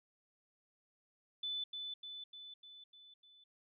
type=tone with echo; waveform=sine; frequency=3500 Hz; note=A7; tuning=10 cents flat; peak=-37 dBFS; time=1.43-1.64 s; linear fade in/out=5 ms; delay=300 ms; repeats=6; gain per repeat=-4 dB; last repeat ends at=3.44 s; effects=none